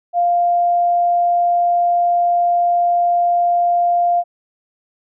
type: tone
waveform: sine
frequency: 698.5 Hz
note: F5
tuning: in tune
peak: -12 dBFS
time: 0.13-4.24 s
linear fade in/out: 50 ms
effects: none